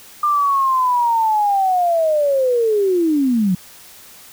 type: linear sweep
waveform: sine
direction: down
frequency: 1202 to 174.1 Hz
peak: -13 dBFS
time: 0.23-3.55 s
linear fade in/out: 5 ms
effects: white hiss -42 dBFS RMS until 4.32 s